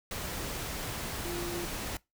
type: tone in noise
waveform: sine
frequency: 347.3 Hz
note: F4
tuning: 10 cents flat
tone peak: -36 dBFS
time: 1.25-1.65 s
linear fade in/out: 2 ms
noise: pink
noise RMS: -37 dBFS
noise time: 0.11-1.97 s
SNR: -2 dB
effects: noise-tail reverb RT60 0.2 s tail -22 dB re dry